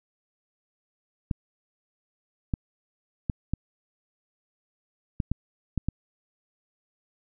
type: clicks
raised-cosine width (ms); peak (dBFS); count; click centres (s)
5; -13; 8; 1.312 / 2.538 / 3.298 / 3.536 / 5.202 / 5.316 / 5.777 / 5.886
effects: none